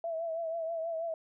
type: tone with vibrato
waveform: sine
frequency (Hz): 659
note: E5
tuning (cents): -1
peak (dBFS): -32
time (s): 0.04-1.14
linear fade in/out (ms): 2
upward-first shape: triangle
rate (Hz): 6.2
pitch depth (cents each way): 58
effects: none